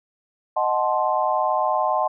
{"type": "chord", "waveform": "sine", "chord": "D# diminished seventh", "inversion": "none", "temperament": "equal with one note detuned", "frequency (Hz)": [622.3, 740, 869.4, 1046.5], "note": ["D#5", "F#5", "A5", "C6"], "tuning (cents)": [0, 0, -21, 0], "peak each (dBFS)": -24, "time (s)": [0.56, 2.08], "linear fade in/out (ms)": 10, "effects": []}